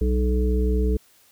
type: harmonic tone with a mistuned harmonic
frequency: 61.74 Hz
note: B1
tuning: in tune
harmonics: 1 / 3 / 5 / 7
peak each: -19 / -28 / -31 / -27 dBFS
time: 0.01-0.97 s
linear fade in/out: 5 ms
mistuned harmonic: 3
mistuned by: +74 cents
effects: white hiss -57 dBFS RMS until 1.31 s